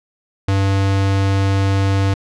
square tone, 97.7 Hz, G2, 5 cents flat, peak -14 dBFS, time 0.48-2.14 s, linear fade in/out 5 ms, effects low-pass 6000 Hz 12 dB/octave

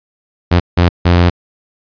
sawtooth tone bursts at uneven times, 87.5 Hz, F2, 4 cents sharp, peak -3 dBFS, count 3, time 0.51-0.6 / 0.77-0.89 / 1.05-1.3 s, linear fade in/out 10 ms, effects resampled to 11025 Hz

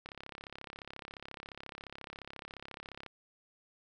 click train, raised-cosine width 0.3 ms, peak -28 dBFS, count 104, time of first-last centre 0.06-3.063 s, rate 34.3 Hz, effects none

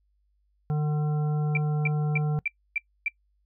harmonic tone, 150.3 Hz, D3, 40 cents sharp, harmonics 1 / 3 / 5 / 7 / 9, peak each -23 / -37 / -39 / -51 / -47 dBFS, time 0.7-2.39 s, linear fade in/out 0 ms
sine tone bursts, 2349 Hz, D7, in tune, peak -23 dBFS, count 6, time 1.55-3.082 s, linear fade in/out 2 ms, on 22 ms, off 280 ms
effects noise-tail reverb RT60 0.1 s tail -23 dB re dry + added 50 Hz sine -66 dBFS peak until 3.45 s

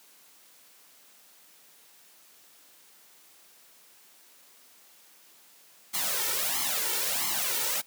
white noise with flanger, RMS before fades -29 dBFS, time 5.93-7.82 s, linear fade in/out 20 ms, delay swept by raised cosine 0.94 to 2.24 ms, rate 1.5 Hz, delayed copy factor +0.8, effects white hiss -57 dBFS RMS until 7.86 s + high-pass 200 Hz 12 dB/octave

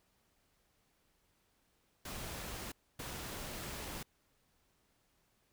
pink noise bursts at uneven times, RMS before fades -44 dBFS, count 2, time 2.05-2.72 / 2.99-4.03 s, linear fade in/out 5 ms, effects pink hiss -75 dBFS RMS until 5.52 s

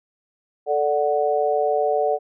sine chord, D major, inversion second, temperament equal, 440 / 587.3 / 740 Hz, A4 / D5 / F#5, 0 / 0 / 0 cents, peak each -22 dBFS, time 0.66-2.19 s, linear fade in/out 50 ms, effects none

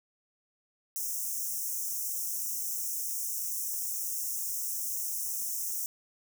white high-pass noise, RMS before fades -34 dBFS, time 0.96-5.86 s, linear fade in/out 0 ms, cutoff 5500 Hz, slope 96 dB/octave, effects none

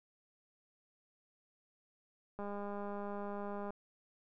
click train, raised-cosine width 1 ms, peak -30 dBFS, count 268, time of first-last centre 2.39-3.705 s, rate 203 Hz, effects none

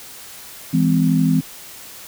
sine chord, E augmented, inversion none, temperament just, 164.81 / 206 / 257.5 Hz, E3 / G#3 / B#3, 0 / -14 / -28 cents, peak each -16 / -21 / -17 dBFS, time 0.73-1.41 s, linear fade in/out 10 ms, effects white hiss -38 dBFS RMS until 2.07 s

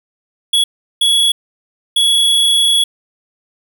square tone bursts at uneven times, 3366 Hz, G#7, 23 cents sharp, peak -10 dBFS, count 3, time 0.53-0.64 / 1.01-1.32 / 1.96-2.84 s, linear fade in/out 5 ms, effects none

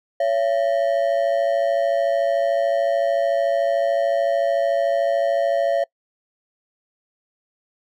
triangle ring-modulated tone, 618 Hz, D#5, 12 cents flat, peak -12 dBFS, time 0.2-5.84 s, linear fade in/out 5 ms, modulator 56.8 Hz, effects noise-tail reverb RT60 0.1 s tail -24 dB re dry

